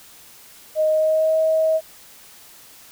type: tone with pitch glide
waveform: sine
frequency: 622.3 to 636.5 Hz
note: D#5 to D#5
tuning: 0 to +39 cents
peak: -15 dBFS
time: 0.75-1.81 s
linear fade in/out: 50 ms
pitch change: +39 cents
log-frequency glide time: 0.89-1.36 s
effects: white hiss -46 dBFS RMS until 2.91 s